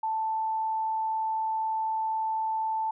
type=tone; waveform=sine; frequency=882 Hz; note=A5; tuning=4 cents sharp; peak=-26 dBFS; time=0.03-2.91 s; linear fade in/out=5 ms; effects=none